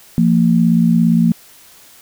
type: tone pair together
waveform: sine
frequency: 171.48 / 228.9 Hz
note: F3 / A#3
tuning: -31 / -31 cents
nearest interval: perfect fourth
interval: 500 cents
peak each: -12 dBFS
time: 0.18-1.32 s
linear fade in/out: 0 ms
effects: white hiss -44 dBFS RMS until 2.01 s